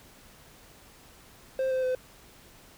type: tone with pitch steps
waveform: triangle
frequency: 526 / 518.2 / 510.4 Hz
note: C5 / C5 / C5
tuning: +9 / -17 / -43 cents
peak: -23 dBFS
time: 1.59-1.95 s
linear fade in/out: 2 ms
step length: 120 ms
effects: pink hiss -54 dBFS RMS until 2.77 s